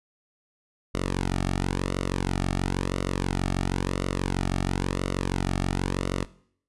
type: tone with flanger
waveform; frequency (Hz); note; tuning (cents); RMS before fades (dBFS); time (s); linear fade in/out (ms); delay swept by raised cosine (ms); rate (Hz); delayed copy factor
sawtooth; 46.25; F#1; 0; -27; 0.94-6.25; 10; 1.2 to 2.01; 0.97; -0.75
effects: noise-tail reverb RT60 0.6 s tail -19 dB re dry + resampled to 24000 Hz